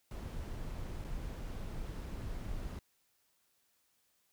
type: noise with dropouts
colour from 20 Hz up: brown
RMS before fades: -41 dBFS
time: 0.11-2.79 s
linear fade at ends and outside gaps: 1 ms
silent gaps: 1.042-1.047 s
effects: white hiss -75 dBFS RMS until 4.32 s